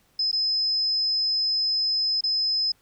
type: tone with dropouts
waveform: sine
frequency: 5100 Hz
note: D#8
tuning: 42 cents sharp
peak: -21 dBFS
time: 0.19-2.72 s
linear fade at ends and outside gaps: 5 ms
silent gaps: 0.315-0.328 / 2.209-2.237 s
effects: pink hiss -63 dBFS RMS until 2.81 s